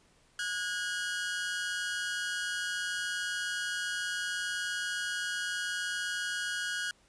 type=tone pair together; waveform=sawtooth; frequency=1454 / 1634.7 Hz; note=F#6 / G#6; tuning=-31 / -28 cents; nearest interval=major second; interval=203 cents; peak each=-31 / -32 dBFS; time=0.39-6.91 s; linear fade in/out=2 ms; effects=pink hiss -65 dBFS RMS until 7.08 s + resampled to 22050 Hz